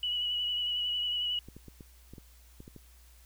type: tone with vibrato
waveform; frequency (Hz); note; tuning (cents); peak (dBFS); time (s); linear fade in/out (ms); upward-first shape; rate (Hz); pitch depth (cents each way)
sine; 2937; F#7; -13; -29; 0.03-1.39; 2; sine; 11; 25
type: clicks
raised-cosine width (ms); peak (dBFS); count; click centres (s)
3; -34; 9; 1.486 / 1.566 / 1.683 / 1.808 / 2.136 / 2.182 / 2.604 / 2.679 / 2.763
effects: added 60 Hz sine -55 dBFS peak until 3.25 s + white hiss -62 dBFS RMS until 3.25 s